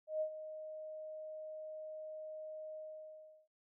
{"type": "tone with ADSR envelope", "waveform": "sine", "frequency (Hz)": 622.3, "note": "D#5", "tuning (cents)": 0, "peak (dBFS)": -32, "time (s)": [0.07, 3.48], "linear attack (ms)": 140, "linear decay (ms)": 83, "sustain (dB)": -12, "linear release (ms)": 720, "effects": ["noise-tail reverb RT60 0.2 s tail -26 dB re dry"]}